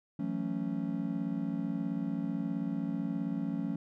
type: chord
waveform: triangle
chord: F# minor seventh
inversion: third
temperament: just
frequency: 166.5 / 185 / 222 / 277.5 Hz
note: E3 / F#3 / A3 / C#4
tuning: +18 / 0 / +16 / +2 cents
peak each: -37 / -35 / -35 / -34 dBFS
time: 0.19-3.76 s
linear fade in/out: 5 ms
effects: none